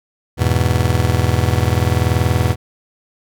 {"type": "chord", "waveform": "40% pulse", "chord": "E major", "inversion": "none", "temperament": "just", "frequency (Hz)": [82.41, 103.01, 123.61], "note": ["E2", "G#2", "B2"], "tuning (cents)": [0, -14, 2], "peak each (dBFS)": -17, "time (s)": [0.37, 2.56], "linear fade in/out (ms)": 50, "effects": []}